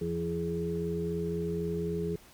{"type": "harmonic tone with a mistuned harmonic", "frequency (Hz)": 83.9, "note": "E2", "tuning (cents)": 31, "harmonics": [1, 2, 4, 5], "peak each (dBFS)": [-41, -33, -40, -33], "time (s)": [0.01, 2.16], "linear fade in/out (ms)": 5, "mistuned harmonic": 2, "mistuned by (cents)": 25, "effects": ["pink hiss -56 dBFS RMS until 2.33 s"]}